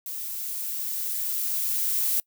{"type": "noise with level ramp", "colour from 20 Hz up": "violet", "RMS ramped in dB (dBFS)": [-34, -24], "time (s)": [0.06, 2.2], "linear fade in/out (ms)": 2, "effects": ["noise-tail reverb RT60 0.1 s tail -25 dB re dry"]}